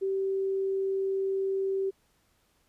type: tone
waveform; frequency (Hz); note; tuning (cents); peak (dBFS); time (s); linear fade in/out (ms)
sine; 386.9; G4; -23; -26; 0.01-1.91; 20
effects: pink hiss -69 dBFS RMS until 2.68 s + resampled to 32000 Hz